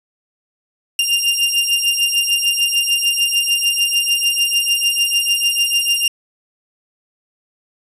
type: beating tone pair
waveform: sawtooth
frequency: 2794 / 2800.7 Hz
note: F7 / F7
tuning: 0 / +4 cents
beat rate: 6.7 Hz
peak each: -14 dBFS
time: 0.99-6.08 s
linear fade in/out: 2 ms
effects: resampled to 32000 Hz